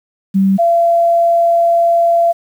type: tone pair in turn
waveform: sine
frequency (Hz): 193.6 / 680.4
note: G3 / F5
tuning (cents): -21 / -45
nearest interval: octave + minor seventh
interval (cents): 2176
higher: second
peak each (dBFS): -8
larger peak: neither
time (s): 0.34-0.58 / 0.58-2.33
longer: second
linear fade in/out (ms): 20
effects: 7-bit